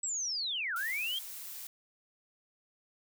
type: linear two-way sweep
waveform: sine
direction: down then up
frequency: 7902 to 1318.5 to 3278 Hz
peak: -32 dBFS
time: 0.03-1.19 s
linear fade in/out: 5 ms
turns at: 0.75 s
type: noise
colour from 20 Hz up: blue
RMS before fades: -44 dBFS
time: 0.76-1.67 s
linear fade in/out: 2 ms
effects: none